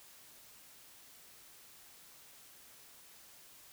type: silence
effects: white hiss -58 dBFS RMS until 3.72 s